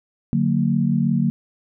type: chord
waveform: sine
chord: D augmented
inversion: none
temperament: just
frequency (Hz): 146.83 / 183.54 / 229.4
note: D3 / F#3 / A#3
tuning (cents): 0 / -14 / -28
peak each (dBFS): -21 / -21 / -20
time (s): 0.33-1.3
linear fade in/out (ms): 0
effects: none